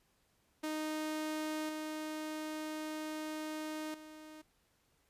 sawtooth tone with level steps, 309.5 Hz, D#4, 9 cents flat, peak -32 / -35 / -46 dBFS, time 0.63-4.42 s, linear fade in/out 10 ms, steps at 1.69 / 3.94 s, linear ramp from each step 2 ms, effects pink hiss -74 dBFS RMS until 5.09 s + resampled to 32000 Hz

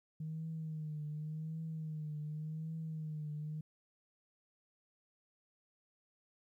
sine tone with vibrato, 155.56 Hz, D#3, in tune, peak -38 dBFS, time 0.2-3.61 s, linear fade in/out 5 ms, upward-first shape triangle, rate 0.88 Hz, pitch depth 69 cents each way, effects tanh soft clip ceiling -34 dBFS + 13-bit

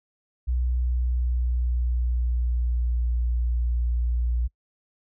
sine tone with pitch glide, 61.74 to 59.6 Hz, B1 to A#1, 0 to +39 cents, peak -20 dBFS, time 0.47-4.48 s, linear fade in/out 20 ms, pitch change -61 cents, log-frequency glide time 0.64-3.13 s, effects noise-tail reverb RT60 0.1 s tail -26 dB re dry + tanh soft clip ceiling -17 dBFS

